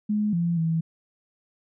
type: tone with pitch steps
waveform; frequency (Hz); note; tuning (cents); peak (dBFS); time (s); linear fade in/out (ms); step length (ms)
sine; 210.3 / 170.6 / 163.1; G#3 / F3 / E3; +22 / -40 / -18; -21; 0.09-0.81; 10; 240
effects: none